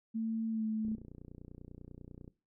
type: tone with pitch glide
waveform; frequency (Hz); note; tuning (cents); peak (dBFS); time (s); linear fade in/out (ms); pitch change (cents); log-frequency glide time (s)
sine; 224 to 218.3; A3 to A3; +31 to -13; -32; 0.14-0.96; 20; -44; 0.5-0.64
type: click train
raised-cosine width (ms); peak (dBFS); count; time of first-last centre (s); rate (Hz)
3; -36; 44; 0.85-2.279; 30.1
effects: noise-tail reverb RT60 0.3 s tail -19 dB re dry